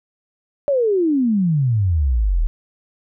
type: exponential sweep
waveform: sine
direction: down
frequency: 587.3 to 36.71 Hz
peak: -14 dBFS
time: 0.68-2.47 s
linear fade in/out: 0 ms
effects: none